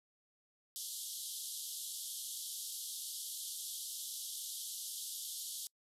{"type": "band-pass noise", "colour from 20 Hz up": "white", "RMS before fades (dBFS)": -44, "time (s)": [0.76, 5.67], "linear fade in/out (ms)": 0, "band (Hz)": [3100, 13000], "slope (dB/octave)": 96, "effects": ["noise-tail reverb RT60 0.1 s tail -26 dB re dry"]}